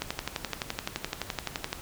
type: click train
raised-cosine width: 0.2 ms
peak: -12 dBFS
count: 21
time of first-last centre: 0.02-1.729 s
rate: 11.7 Hz
effects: pink hiss -44 dBFS RMS until 1.81 s